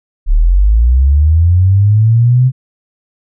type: linear sweep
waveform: sine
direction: up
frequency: 33.81 to 130.81 Hz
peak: -5 dBFS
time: 0.26-2.52 s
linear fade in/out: 50 ms
effects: none